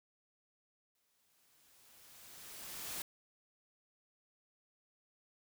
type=noise with exponential growth; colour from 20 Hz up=white; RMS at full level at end=-41 dBFS; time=0.95-3.02 s; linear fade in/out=2 ms; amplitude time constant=450 ms; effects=none